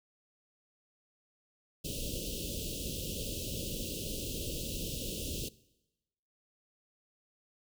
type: band-stop noise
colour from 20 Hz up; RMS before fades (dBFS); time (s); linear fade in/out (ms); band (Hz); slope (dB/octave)
pink; -38; 1.84-5.49; 10; 590 to 2700; 96
effects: noise-tail reverb RT60 1.0 s tail -21 dB re dry